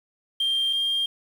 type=tone pair in turn; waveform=sine; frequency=3182 / 3202 Hz; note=G7 / G7; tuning=+25 / +36 cents; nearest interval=unison; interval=11 cents; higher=second; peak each=-19 / -20 dBFS; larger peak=first; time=0.4-0.73 / 0.73-1.06 s; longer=neither; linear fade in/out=5 ms; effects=tanh soft clip ceiling -19 dBFS + 8-bit